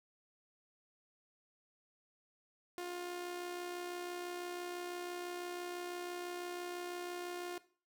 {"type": "tone with amplitude modulation", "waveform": "sawtooth", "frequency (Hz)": 354, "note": "F4", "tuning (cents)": 23, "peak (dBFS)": -35, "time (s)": [2.78, 7.58], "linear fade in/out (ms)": 0, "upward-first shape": "sine", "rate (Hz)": 66, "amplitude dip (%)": 40, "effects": ["noise-tail reverb RT60 0.4 s tail -17 dB re dry"]}